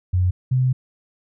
sine tone pair in turn, 90.9 / 128.55 Hz, F#2 / C3, -30 / -30 cents, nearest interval tritone, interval 600 cents, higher second, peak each -15 dBFS, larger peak neither, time 0.13-0.31 / 0.51-0.73 s, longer second, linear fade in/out 10 ms, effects none

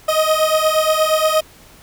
30% pulse beating tone pair, 622.3 / 630.8 Hz, D#5 / D#5, 0 / +24 cents, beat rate 8.5 Hz, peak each -14 dBFS, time 0.08-1.41 s, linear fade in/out 10 ms, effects pink hiss -45 dBFS RMS until 1.82 s

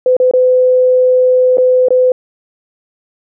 sine tone with dropouts, 507 Hz, B4, 45 cents sharp, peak -6 dBFS, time 0.06-2.12 s, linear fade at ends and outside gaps 2 ms, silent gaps 0.167-0.2 / 0.312-0.336 / 1.572-1.582 / 1.885-1.905 s, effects none

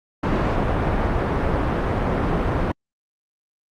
pink low-pass noise, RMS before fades -21 dBFS, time 0.23-2.72 s, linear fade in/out 5 ms, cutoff 1300 Hz, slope 12 dB/octave, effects Opus 48 kbps

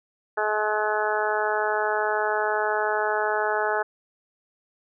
harmonic tone, 212.8 Hz, G#3, 42 cents sharp, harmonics 2 / 3 / 4 / 5 / 6 / 7 / 8, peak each -28 / -29 / -27 / -34 / -32 / -29 / -32 dBFS, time 0.37-3.83 s, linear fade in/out 10 ms, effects none

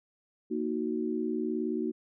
sine chord, D# minor, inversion second, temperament equal, 233.1 / 311.1 / 370 Hz, A#3 / D#4 / F#4, 0 / 0 / 0 cents, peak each -33 dBFS, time 0.5-1.92 s, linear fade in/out 20 ms, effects none

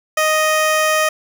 15% pulse tone, 622.3 Hz, D#5, in tune, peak -7 dBFS, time 0.17-1.09 s, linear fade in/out 5 ms, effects none

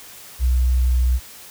sine tone with pitch glide, 62.6 to 62.1 Hz, B1 to B1, +24 to +10 cents, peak -14 dBFS, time 0.39-1.2 s, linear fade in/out 50 ms, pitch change -14 cents, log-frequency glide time 0.91-0.98 s, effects white hiss -41 dBFS RMS until 1.5 s

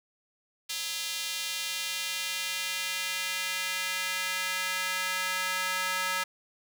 square tone with high-pass filter sweep, 185 Hz, F#3, in tune, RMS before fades -32 dBFS, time 0.69-6.24 s, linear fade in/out 10 ms, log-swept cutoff 3500 to 1400 Hz, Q 1.3, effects none

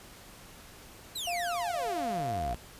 sawtooth exponential sweep, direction down, 4200 to 51.91 Hz, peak -31 dBFS, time 1.15-2.56 s, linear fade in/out 10 ms
sine tone, 698.5 Hz, F5, in tune, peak -31 dBFS, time 1.27-2.54 s, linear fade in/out 5 ms
effects pink hiss -51 dBFS RMS until 2.79 s + resampled to 32000 Hz

